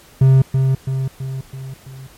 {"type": "tone with echo", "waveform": "triangle", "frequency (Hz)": 132.9, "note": "C3", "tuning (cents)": 27, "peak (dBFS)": -5, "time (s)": [0.21, 0.42], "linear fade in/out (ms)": 5, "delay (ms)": 330, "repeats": 5, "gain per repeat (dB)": -5, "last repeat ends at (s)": 2.07, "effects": ["pink hiss -46 dBFS RMS until 2.17 s", "MP3 64 kbps"]}